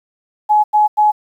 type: tone bursts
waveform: sine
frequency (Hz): 845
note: G#5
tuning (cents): +30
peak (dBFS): -8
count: 3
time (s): 0.49-1.12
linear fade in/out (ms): 20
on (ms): 150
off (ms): 90
effects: 8-bit